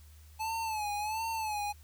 square tone with vibrato, 864 Hz, A5, 32 cents flat, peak -33 dBFS, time 0.39-1.73 s, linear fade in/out 20 ms, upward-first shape sine, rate 1.4 Hz, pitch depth 85 cents each way, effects added 76 Hz sine -52 dBFS peak until 1.83 s + white hiss -63 dBFS RMS until 1.83 s

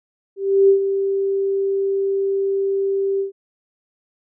sine tone with ADSR envelope, 392 Hz, G4, in tune, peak -8 dBFS, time 0.36-3.32 s, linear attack 330 ms, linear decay 100 ms, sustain -9 dB, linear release 120 ms, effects none

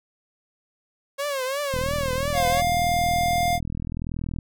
sawtooth tone with vibrato, 546 Hz, C#5, 26 cents flat, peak -21 dBFS, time 1.18-2.62 s, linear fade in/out 20 ms, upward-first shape triangle, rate 2.9 Hz, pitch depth 140 cents each way
click train, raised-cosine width 5 ms, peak -18 dBFS, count 109, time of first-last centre 1.74-4.387 s, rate 40.8 Hz
square tone, 704 Hz, F5, 14 cents sharp, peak -21 dBFS, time 2.33-3.6 s, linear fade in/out 50 ms
effects none

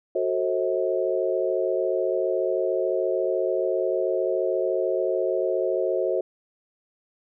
sine chord, F# diminished seventh, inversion none, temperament just, 370 / 444 / 532.8 / 639.4 Hz, F#4 / A4 / C5 / Eb5, 0 / +16 / +31 / +47 cents, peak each -26 / -29 / -26 / -28 dBFS, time 0.15-6.21 s, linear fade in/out 5 ms, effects none

